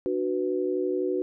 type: chord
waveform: sine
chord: B minor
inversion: first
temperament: equal with one note detuned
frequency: 298.1 / 370 / 493.9 Hz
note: D4 / F#4 / B4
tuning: +26 / 0 / 0 cents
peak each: -31 / -26 / -31 dBFS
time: 0.06-1.22 s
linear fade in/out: 0 ms
effects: none